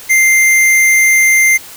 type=tone; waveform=square; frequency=2093 Hz; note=C7; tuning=in tune; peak=-7 dBFS; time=0.09-1.58 s; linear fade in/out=20 ms; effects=white hiss -33 dBFS RMS until 1.76 s